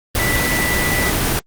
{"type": "tone in noise", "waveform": "sine", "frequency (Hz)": 1975.5, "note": "B6", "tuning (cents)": 0, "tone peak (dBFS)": -19, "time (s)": [0.19, 1.1], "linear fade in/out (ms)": 0, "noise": "pink", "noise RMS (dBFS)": -18, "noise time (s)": [0.15, 1.39], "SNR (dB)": -4, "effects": ["Opus 24 kbps"]}